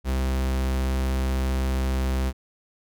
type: tone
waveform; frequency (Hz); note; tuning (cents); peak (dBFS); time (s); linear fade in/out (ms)
45% pulse; 65.4; C2; 0; -22; 0.04-2.33; 50
effects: none